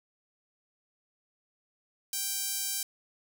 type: tone with high-pass filter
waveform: sawtooth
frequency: 784 Hz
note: G5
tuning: in tune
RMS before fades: -33 dBFS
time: 2.13-2.83 s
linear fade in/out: 2 ms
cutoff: 6500 Hz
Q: 0.79
effects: 10-bit